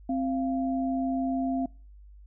sine tone pair together, 263.1 / 689.9 Hz, C4 / F5, +10 / -21 cents, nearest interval octave + perfect fourth, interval 1669 cents, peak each -26 / -32 dBFS, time 0.09-1.66 s, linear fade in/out 5 ms, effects noise-tail reverb RT60 0.4 s tail -26 dB re dry + added 50 Hz sine -47 dBFS peak until 2.26 s

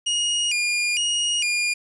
sawtooth tone with vibrato, 2637 Hz, E7, in tune, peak -17 dBFS, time 0.06-1.74 s, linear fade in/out 10 ms, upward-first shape square, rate 1.1 Hz, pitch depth 150 cents each way, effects resampled to 22050 Hz + 9-bit

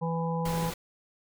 harmonic tone, 165.9 Hz, E3, 11 cents sharp, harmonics 1 / 3 / 5 / 6, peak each -29 / -34 / -36 / -37 dBFS, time 0.01-0.71 s, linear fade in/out 20 ms
pink noise, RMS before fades -37 dBFS, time 0.45-0.74 s, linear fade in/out 5 ms
effects none

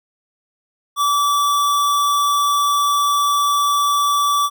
square tone, 1155 Hz, D6, 29 cents flat, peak -15 dBFS, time 0.96-4.5 s, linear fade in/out 50 ms, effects none

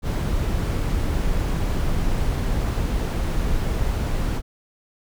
brown noise, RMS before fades -22 dBFS, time 0.02-4.42 s, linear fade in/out 50 ms, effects none

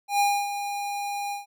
square tone with ADSR envelope, 811 Hz, G#5, 41 cents flat, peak -19 dBFS, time 0.08-1.46 s, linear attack 120 ms, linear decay 270 ms, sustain -10 dB, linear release 140 ms, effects none

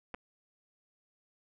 clicks, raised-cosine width 0.5 ms, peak -26 dBFS, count 2, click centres 0.142 / 0.146 s, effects none

